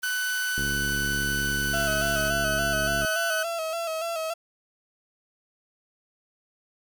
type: high-pass noise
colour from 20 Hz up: white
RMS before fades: -39 dBFS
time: 0.02-2.3 s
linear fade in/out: 20 ms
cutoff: 780 Hz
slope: 48 dB/octave
type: tone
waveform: 40% pulse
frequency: 1500 Hz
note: F#6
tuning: 23 cents sharp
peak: -25 dBFS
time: 0.03-3.43 s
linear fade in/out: 5 ms
type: click train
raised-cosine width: 3 ms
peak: -21 dBFS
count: 175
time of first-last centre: 0.58-3.048 s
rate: 70.5 Hz
type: tone with vibrato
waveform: 35% pulse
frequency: 657 Hz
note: E5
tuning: 6 cents flat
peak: -26 dBFS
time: 1.73-4.34 s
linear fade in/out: 10 ms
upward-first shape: square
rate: 3.5 Hz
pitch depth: 44 cents each way
effects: none